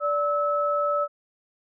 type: tone pair together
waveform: sine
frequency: 583.4 / 1300 Hz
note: D5 / E6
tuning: -12 / -24 cents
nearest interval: octave + major second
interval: 1388 cents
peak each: -24 dBFS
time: 0-1.08 s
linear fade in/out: 50 ms
effects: none